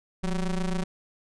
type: ring-modulated tone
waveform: square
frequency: 95 Hz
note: F#2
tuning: 46 cents sharp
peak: -23 dBFS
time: 0.23-0.84 s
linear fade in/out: 10 ms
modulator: 81.3 Hz
effects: resampled to 22050 Hz